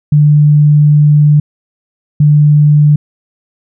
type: tone pair in turn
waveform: sine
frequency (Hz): 148.5 / 148.5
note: D3 / D3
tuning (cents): +20 / +20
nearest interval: unison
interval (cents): 0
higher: neither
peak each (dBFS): -3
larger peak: neither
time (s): 0.12-1.4 / 2.2-2.96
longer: first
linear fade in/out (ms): 5
effects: none